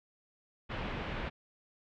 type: low-pass noise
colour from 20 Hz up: pink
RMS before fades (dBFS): -38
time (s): 0.69-1.3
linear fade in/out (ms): 20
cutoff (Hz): 3100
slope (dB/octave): 24
effects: none